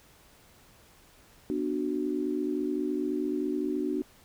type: chord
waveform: sine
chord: B minor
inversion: none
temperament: just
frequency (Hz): 246.9 / 296.3 / 370.4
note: B3 / D4 / F#4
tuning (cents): 0 / +15 / +2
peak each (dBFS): -34 / -30 / -32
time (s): 1.5-4.02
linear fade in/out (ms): 0
effects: pink hiss -58 dBFS RMS until 4.24 s